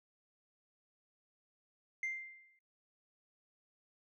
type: tone with exponential decay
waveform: sine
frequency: 2093 Hz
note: C7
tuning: in tune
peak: -31 dBFS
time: 2.03-2.59 s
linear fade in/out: 2 ms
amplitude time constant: 120 ms
effects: noise-tail reverb RT60 0.2 s tail -25 dB re dry + tanh soft clip ceiling -33 dBFS